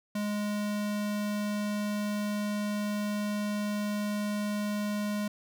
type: tone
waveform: square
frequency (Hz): 207.7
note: G#3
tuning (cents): 0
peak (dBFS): -30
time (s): 0.15-5.28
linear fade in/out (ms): 5
effects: none